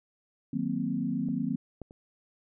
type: chord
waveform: sine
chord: C half-diminished seventh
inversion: first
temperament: equal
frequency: 155.56 / 185 / 233.1 / 261.6 Hz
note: Eb3 / Gb3 / Bb3 / C4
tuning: 0 / 0 / 0 / 0 cents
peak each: -36 / -34 / -32 / -32 dBFS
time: 0.53-1.56 s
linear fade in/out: 5 ms
type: clicks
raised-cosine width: 2 ms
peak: -34 / -26 / -36 dBFS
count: 3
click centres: 1.287 / 1.817 / 1.909 s
effects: none